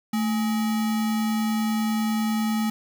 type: tone with sample-and-hold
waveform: sine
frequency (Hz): 220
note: A3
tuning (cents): 0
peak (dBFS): -21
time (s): 0.13-2.7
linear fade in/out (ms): 5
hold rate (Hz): 1050
effects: none